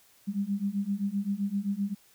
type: beating tone pair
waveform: sine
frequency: 196 / 203.7 Hz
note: G3 / G#3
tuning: 0 / -33 cents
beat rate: 7.7 Hz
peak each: -31 / -30 dBFS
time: 0.27-1.95 s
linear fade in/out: 20 ms
effects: white hiss -61 dBFS RMS until 2.14 s